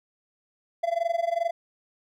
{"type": "tone with amplitude modulation", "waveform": "triangle", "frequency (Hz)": 678, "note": "E5", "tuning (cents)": 49, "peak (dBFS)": -18, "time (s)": [0.83, 1.51], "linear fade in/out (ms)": 10, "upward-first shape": "sine", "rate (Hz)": 22.5, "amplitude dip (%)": 90, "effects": []}